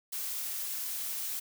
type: noise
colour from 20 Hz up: blue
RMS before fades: -36 dBFS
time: 0.12-1.4 s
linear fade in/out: 10 ms
effects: none